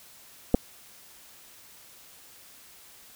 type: clicks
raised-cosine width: 2 ms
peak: -7 dBFS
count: 2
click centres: 0.543 / 0.547 s
effects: white hiss -52 dBFS RMS until 3.15 s